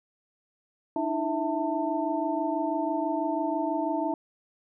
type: tone cluster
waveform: sine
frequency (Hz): 299.4 / 325.5 / 658 / 894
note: D4 / E4 / E5 / A5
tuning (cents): +33 / -22 / -3 / +27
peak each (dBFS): -31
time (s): 0.96-4.14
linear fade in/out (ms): 2
effects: none